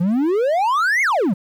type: exponential two-way sweep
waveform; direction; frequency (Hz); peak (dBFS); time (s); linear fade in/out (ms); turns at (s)
triangle; up then down; 165.8 to 2231 to 165.8; -13; 0-1.34; 10; 1.02
effects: 9-bit